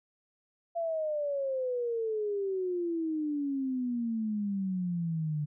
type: exponential sweep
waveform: sine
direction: down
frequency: 683 to 146.7 Hz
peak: -29 dBFS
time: 0.75-5.46 s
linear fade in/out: 20 ms
effects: none